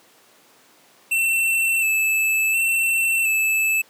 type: tone with vibrato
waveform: square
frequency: 2656 Hz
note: E7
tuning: 12 cents sharp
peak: -18 dBFS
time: 1.11-3.82 s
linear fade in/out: 10 ms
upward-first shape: square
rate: 0.7 Hz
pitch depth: 24 cents each way
effects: pink hiss -53 dBFS RMS until 3.89 s + high-pass 300 Hz 12 dB/octave